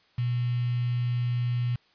sine tone with quantisation, 121.6 Hz, B2, 26 cents flat, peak -24 dBFS, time 0.18-1.76 s, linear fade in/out 5 ms, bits 7, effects white hiss -63 dBFS RMS until 1.94 s + resampled to 11025 Hz

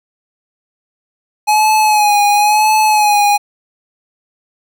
square tone with vibrato, 842 Hz, G#5, 24 cents sharp, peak -9 dBFS, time 1.47-3.38 s, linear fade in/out 20 ms, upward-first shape sine, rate 0.97 Hz, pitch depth 45 cents each way, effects none

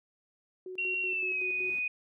sine tone with tremolo, 370 Hz, F#4, in tune, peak -38 dBFS, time 0.66-1.75 s, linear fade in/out 2 ms, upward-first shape square, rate 5.3 Hz, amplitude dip 65%
sine tone with pitch glide, 2742 to 2486 Hz, F7 to D#7, -32 to -2 cents, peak -29 dBFS, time 0.78-1.88 s, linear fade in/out 5 ms, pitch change -170 cents, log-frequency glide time 1.04-1.45 s
brown noise with exponential growth, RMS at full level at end -45 dBFS, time 0.82-1.79 s, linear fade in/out 2 ms, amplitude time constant 210 ms
effects high-pass 150 Hz 12 dB/octave

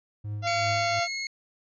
triangle tone with tremolo, 104.6 Hz, G#2, 13 cents sharp, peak -27 dBFS, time 0.24-1 s, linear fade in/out 10 ms, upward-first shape triangle, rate 2.7 Hz, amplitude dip 80%
harmonic tone, 688 Hz, F5, 26 cents flat, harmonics 1 / 2 / 3 / 4 / 5 / 6 / 7 / 8 / 9, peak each -26 / -32 / -36 / -38 / -40 / -42 / -43 / -44 / -45 dBFS, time 0.42-1.08 s, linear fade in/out 50 ms
25% pulse tone with pitch glide, 2241 to 2168 Hz, C#7 to C#7, +18 to -39 cents, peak -26 dBFS, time 0.47-1.27 s, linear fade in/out 2 ms, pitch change -57 cents, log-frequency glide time 0.6-1.08 s
effects resampled to 22050 Hz

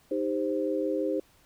sine chord, C minor, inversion first, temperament equal with one note detuned, 311.1 / 397 / 523.3 Hz, Eb4 / G4 / C5, 0 / +22 / 0 cents, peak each -30 / -31 / -30 dBFS, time 0.11-1.2 s, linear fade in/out 5 ms, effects pink hiss -62 dBFS RMS until 1.45 s

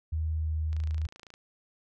sine tone with pitch glide, 79 to 78.27 Hz, D#2 to D#2, +27 to +11 cents, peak -27 dBFS, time 0.12-1.07 s, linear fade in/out 10 ms, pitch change -16 cents, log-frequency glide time 0.31-0.5 s
click train, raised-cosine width 0.2 ms, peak -31 dBFS, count 18, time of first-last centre 0.73-1.339 s, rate 27.9 Hz
effects none

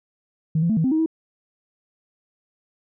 sine tone with pitch steps, 158.3 / 169.1 / 220.8 / 161.1 / 260.5 / 315.3 / 322.2 Hz, D#3 / E3 / A3 / E3 / C4 / D#4 / E4, +30 / +44 / +6 / -39 / -7 / +23 / -39 cents, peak -16 dBFS, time 0.55-1.061 s, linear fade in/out 5 ms, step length 73 ms, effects tanh soft clip ceiling -12 dBFS

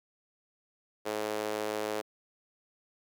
sawtooth tone with high-pass filter, 106.7 Hz, G#2, 47 cents sharp, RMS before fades -34 dBFS, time 1.05-2.02 s, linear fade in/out 20 ms, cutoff 460 Hz, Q 2.2, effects none

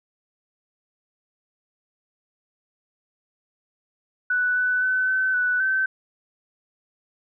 sine tone with pitch steps, 1485 / 1495 / 1513 / 1525 / 1485 / 1540 Hz, F#6 / F#6 / F#6 / G6 / F#6 / G6, +6 / +17 / +38 / -48 / +6 / -31 cents, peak -19 dBFS, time 4.3-5.86 s, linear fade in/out 5 ms, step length 260 ms, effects none

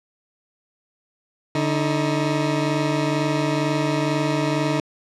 20% pulse tone pair together, 146.63 / 315.4 Hz, D3 / D#4, -2 / +24 cents, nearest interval octave + minor second, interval 1326 cents, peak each -17 / -18 dBFS, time 1.55-4.8 s, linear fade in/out 2 ms, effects low-pass 6000 Hz 12 dB/octave

